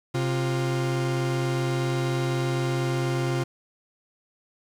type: tone pair together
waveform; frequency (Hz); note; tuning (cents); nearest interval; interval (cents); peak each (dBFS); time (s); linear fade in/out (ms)
40% pulse; 132.44 / 349.2; C3 / F4; +21 / 0; octave + perfect fourth; 1679; -24 / -28; 0.14-3.44; 10
effects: low-pass 9000 Hz 12 dB/octave + 8-bit